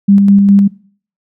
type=tone with tremolo; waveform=sine; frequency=199.4 Hz; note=G3; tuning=30 cents sharp; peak=-3 dBFS; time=0.08-0.68 s; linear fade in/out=10 ms; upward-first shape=square; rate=4.9 Hz; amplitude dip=25%; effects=noise-tail reverb RT60 0.5 s tail -21 dB re dry